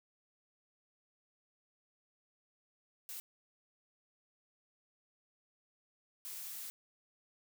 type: noise bursts at uneven times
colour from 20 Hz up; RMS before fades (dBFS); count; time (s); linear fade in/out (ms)
blue; -45; 2; 3.09-3.2 / 6.25-6.7; 0
effects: none